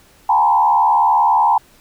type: tone with frequency modulation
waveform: sine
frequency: 898 Hz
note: A5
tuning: 35 cents sharp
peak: -10 dBFS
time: 0.29-1.58 s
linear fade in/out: 5 ms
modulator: 75.2 Hz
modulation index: 1.3
effects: pink hiss -50 dBFS RMS until 1.8 s